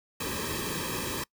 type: noise with comb filter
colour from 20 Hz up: pink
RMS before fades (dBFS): -33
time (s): 0.2-1.24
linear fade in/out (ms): 5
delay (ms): 1.4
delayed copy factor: -1
effects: noise-tail reverb RT60 0.1 s tail -24 dB re dry